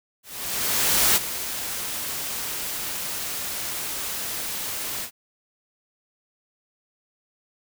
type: noise with ADSR envelope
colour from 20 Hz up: white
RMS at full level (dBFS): -18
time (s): 0.23-5.11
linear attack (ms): 930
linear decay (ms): 25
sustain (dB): -12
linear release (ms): 91
effects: none